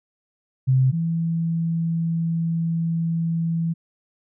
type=tone pair in turn; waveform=sine; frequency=130.81 / 165.62 Hz; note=C3 / E3; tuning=0 / +8 cents; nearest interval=major third; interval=408 cents; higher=second; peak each=-14 / -20 dBFS; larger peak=first; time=0.67-0.92 / 0.92-3.74 s; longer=second; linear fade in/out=20 ms; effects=none